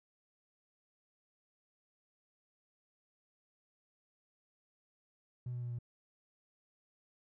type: tone with pitch steps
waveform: triangle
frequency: 123.47 / 122.19 / 120.93 / 119.68 Hz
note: B2 / B2 / B2 / A#2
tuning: 0 / -18 / -36 / +46 cents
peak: -34 dBFS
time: 5.46-5.788 s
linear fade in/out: 5 ms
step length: 82 ms
effects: tanh soft clip ceiling -34 dBFS